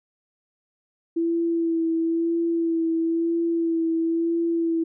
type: tone with vibrato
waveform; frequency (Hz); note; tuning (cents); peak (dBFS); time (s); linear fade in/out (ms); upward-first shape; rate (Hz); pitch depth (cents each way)
sine; 331.8; E4; +11; -20; 1.16-4.84; 10; sine; 1; 23
effects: none